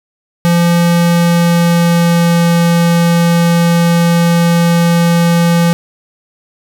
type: tone with pitch glide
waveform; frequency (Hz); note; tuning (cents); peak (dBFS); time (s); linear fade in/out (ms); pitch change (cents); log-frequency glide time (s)
square; 171.5 to 170.22; F3 to F3; -31 to -44; -8; 0.45-5.73; 0; -13; 0.87-2.47
effects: none